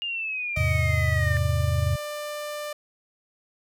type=exponential sweep; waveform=sine; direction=down; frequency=2843 to 1789 Hz; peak=-27 dBFS; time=0.02-1.37 s; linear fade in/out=0 ms
type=tone with pitch glide; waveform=sawtooth; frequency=623 to 594.5 Hz; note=D#5 to D5; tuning=+2 to +21 cents; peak=-27 dBFS; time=0.56-2.73 s; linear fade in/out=5 ms; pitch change=-81 cents; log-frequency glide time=1.14-1.34 s
type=chord; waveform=sine; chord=E augmented; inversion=none; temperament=equal; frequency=82.41 / 103.83 / 130.81 Hz; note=E2 / G#2 / B#2; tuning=0 / 0 / 0 cents; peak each=-24 / -26 / -26 dBFS; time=0.57-1.96 s; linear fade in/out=5 ms
effects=none